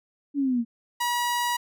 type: linear sweep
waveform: sine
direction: down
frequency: 290.8 to 226.3 Hz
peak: -21 dBFS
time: 0.34-0.65 s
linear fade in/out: 50 ms
type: tone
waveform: sawtooth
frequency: 964 Hz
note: B5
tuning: 42 cents flat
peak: -20 dBFS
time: 1-1.57 s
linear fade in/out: 10 ms
effects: none